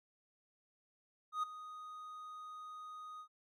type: tone with ADSR envelope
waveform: triangle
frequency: 1244.5 Hz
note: D#6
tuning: in tune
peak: -30 dBFS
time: 1.32-3.28 s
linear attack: 110 ms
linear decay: 10 ms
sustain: -15 dB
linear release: 80 ms
effects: none